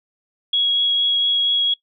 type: tone with vibrato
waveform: sine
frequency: 3322 Hz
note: G#7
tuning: in tune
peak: -15 dBFS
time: 0.53-1.74 s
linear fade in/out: 5 ms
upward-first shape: triangle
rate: 4.3 Hz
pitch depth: 9 cents each way
effects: noise-tail reverb RT60 0.1 s tail -21 dB re dry